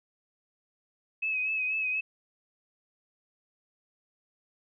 sine tone with vibrato, 2558 Hz, D#7, 47 cents sharp, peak -27 dBFS, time 1.22-2.01 s, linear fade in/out 10 ms, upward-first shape sine, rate 4.1 Hz, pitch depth 41 cents each way, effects none

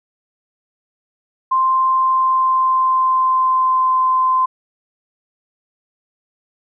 sine tone with pitch glide, 1046.5 to 1034.5 Hz, C6 to C6, 0 to -20 cents, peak -12 dBFS, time 1.51-4.46 s, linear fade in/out 10 ms, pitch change -20 cents, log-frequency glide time 1.94-3.99 s, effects none

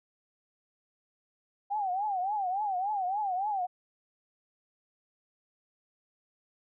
sine tone with vibrato, 784 Hz, G5, in tune, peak -28 dBFS, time 1.7-3.67 s, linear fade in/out 20 ms, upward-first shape triangle, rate 3.5 Hz, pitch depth 180 cents each way, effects none

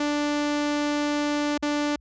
sawtooth tone with dropouts, 293.7 Hz, D4, in tune, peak -19 dBFS, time 0-1.96 s, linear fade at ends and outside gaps 5 ms, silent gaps 1.578-1.625 s, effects added 60 Hz sine -53 dBFS peak until 2 s + resampled to 16000 Hz

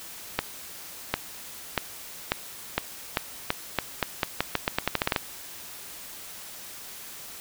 accelerating click train, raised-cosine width 0.3 ms, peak -6 dBFS, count 20, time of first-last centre 0.39-5.162 s, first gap 750 ms, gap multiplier 0.85, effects white hiss -42 dBFS RMS until 7.4 s

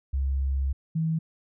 sine tone pair in turn, 67.7 / 161.02 Hz, C#2 / E3, -40 / -40 cents, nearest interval octave + minor third, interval 1500 cents, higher second, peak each -23 dBFS, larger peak neither, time 0.13-0.73 / 0.95-1.19 s, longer first, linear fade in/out 10 ms, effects none

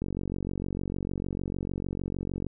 click train, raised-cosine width 3 ms, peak -19 dBFS, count 115, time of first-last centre 0.02-2.466 s, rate 46.6 Hz, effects none

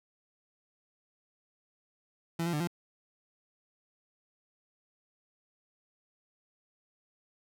30% pulse tone with pitch steps, 166.9 / 172 / 148.9 / 172.8 Hz, E3 / F3 / D3 / F3, +22 / -26 / +24 / -18 cents, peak -27 dBFS, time 2.39-2.674 s, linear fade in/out 5 ms, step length 71 ms, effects none

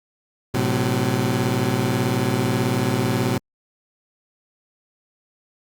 20% pulse chord, F# diminished, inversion first, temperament equal with one note detuned, 110 / 128.34 / 185 Hz, A2 / C3 / F#3, 0 / -33 / 0 cents, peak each -19 / -17 / -21 dBFS, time 0.54-3.38 s, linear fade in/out 5 ms, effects Opus 48 kbps

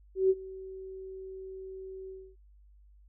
sine tone with ADSR envelope, 380 Hz, F#4, 46 cents sharp, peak -19 dBFS, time 0.15-2.36 s, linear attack 150 ms, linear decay 41 ms, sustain -21 dB, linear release 270 ms, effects added 50 Hz sine -55 dBFS peak until 3.08 s

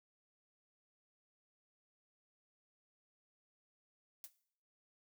blue noise with exponential decay, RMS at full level -44 dBFS, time 4.24-4.32 s, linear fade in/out 1 ms, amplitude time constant 16 ms, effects noise-tail reverb RT60 0.6 s tail -17 dB re dry

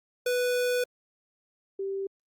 square / sine tone pair in turn, 494 / 390.4 Hz, B4 / G4, 0 / -7 cents, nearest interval major third, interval 407 cents, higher first, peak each -25 / -29 dBFS, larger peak first, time 0.26-0.84 / 1.79-2.07 s, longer first, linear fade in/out 5 ms, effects Opus 48 kbps

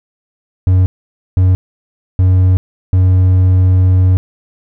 triangle tone bursts at uneven times, 92.5 Hz, F#2, in tune, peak -4 dBFS, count 4, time 0.67-0.86 / 1.37-1.55 / 2.19-2.57 / 2.93-4.17 s, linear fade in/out 0 ms, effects none

